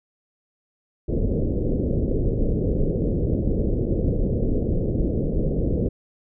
pink low-pass noise, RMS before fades -22 dBFS, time 1.08-5.89 s, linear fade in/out 10 ms, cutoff 530 Hz, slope 48 dB/octave, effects none

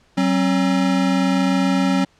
square tone pair together, 188.5 / 269.4 Hz, F#3 / C#4, +32 / -49 cents, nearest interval tritone, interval 619 cents, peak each -19 dBFS, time 0.17-2.05 s, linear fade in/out 10 ms, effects pink hiss -57 dBFS RMS until 2.19 s + low-pass 6000 Hz 12 dB/octave

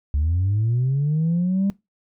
sine linear sweep, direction up, 69.3 to 200.7 Hz, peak -16 dBFS, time 0.14-1.7 s, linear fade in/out 0 ms, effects noise-tail reverb RT60 0.2 s tail -22 dB re dry + tanh soft clip ceiling -15 dBFS

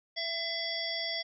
harmonic tone with a mistuned harmonic, 673 Hz, E5, 36 cents sharp, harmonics 1 / 3 / 5 / 7 / 8, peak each -40 / -38 / -37 / -38 / -39 dBFS, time 0.16-1.23 s, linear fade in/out 20 ms, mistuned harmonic 1, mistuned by -17 cents, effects none

